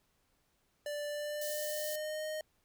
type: tone with pitch glide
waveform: square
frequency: 587.3 to 619 Hz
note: D5 to D#5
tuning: 0 to -9 cents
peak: -37 dBFS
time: 0.86-2.41 s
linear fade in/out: 2 ms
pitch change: +91 cents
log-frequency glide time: 1.08-2.26 s
type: high-pass noise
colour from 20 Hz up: white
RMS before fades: -42 dBFS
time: 1.41-1.96 s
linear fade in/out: 5 ms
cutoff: 4500 Hz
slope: 24 dB/octave
effects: pink hiss -75 dBFS RMS until 2.64 s

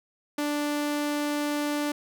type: tone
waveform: sawtooth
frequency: 293.7 Hz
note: D4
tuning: in tune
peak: -22 dBFS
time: 0.38-1.92 s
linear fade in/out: 5 ms
effects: none

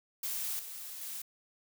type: noise with level steps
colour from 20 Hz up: blue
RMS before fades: -36 / -44 / -41 dBFS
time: 0.23-1.22 s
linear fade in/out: 5 ms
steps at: 0.59 / 1.01 s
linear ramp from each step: 5 ms
effects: none

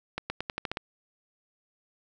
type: accelerating click train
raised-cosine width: 0.3 ms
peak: -15 dBFS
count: 8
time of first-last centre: 0.18-0.771 s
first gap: 120 ms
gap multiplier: 0.88
effects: none

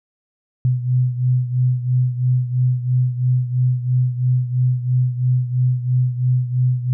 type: beating tone pair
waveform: sine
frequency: 125.2 / 128.2 Hz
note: B2 / C3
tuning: +24 / -35 cents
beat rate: 3 Hz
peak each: -16 / -21 dBFS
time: 0.65-6.93 s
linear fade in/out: 0 ms
effects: none

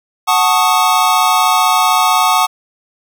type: chord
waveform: square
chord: D# half-diminished seventh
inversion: first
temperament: equal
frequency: 740 / 880 / 1108.7 / 1244.5 Hz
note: F#5 / A5 / C#6 / D#6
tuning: 0 / 0 / 0 / 0 cents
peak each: -16 dBFS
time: 0.27-2.47 s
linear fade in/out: 20 ms
effects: none

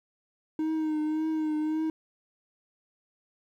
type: tone with vibrato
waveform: triangle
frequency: 311.1 Hz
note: D#4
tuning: in tune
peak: -24 dBFS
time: 0.59-1.9 s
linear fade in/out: 2 ms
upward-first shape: triangle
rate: 1.8 Hz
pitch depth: 39 cents each way
effects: 11-bit

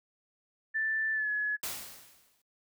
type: tone with pitch glide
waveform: sine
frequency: 1765 to 1697 Hz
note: A6 to G#6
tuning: +5 to +37 cents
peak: -28 dBFS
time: 0.74-1.57 s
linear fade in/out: 20 ms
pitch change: -68 cents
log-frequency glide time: 1.13-1.29 s
type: noise with exponential decay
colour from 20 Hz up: white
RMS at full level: -34 dBFS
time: 1.63-2.42 s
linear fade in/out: 5 ms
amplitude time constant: 170 ms
effects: noise-tail reverb RT60 0.1 s tail -26 dB re dry

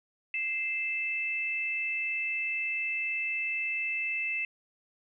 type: tone pair together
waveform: sine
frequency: 2093 / 2637 Hz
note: C7 / E7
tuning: 0 / 0 cents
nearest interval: major third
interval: 400 cents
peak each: -35 / -30 dBFS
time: 0.34-4.45 s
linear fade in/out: 2 ms
effects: none

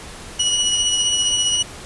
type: tone with tremolo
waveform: 25% pulse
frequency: 2926 Hz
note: F#7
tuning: 20 cents flat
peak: -11 dBFS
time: 0.39-1.63 s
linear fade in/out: 10 ms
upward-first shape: triangle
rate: 15 Hz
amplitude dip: 40%
effects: pink hiss -36 dBFS RMS until 1.85 s + resampled to 24000 Hz

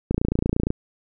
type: click train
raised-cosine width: 3 ms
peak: -8 dBFS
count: 18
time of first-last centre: 0.11-0.704 s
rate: 28.6 Hz
effects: none

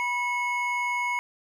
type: tone pair together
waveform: triangle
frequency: 975 / 2189 Hz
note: B5 / C#7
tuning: -23 / -22 cents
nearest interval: octave + major second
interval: 1401 cents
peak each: -26 / -26 dBFS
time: 0-1.19 s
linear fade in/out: 0 ms
effects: none

